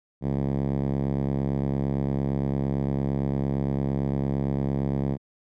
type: tone with band-pass filter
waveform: 5% pulse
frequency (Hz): 68.8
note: C#2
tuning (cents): -12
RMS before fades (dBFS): -26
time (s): 0.21-5.18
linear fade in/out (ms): 50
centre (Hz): 150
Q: 1.3
effects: none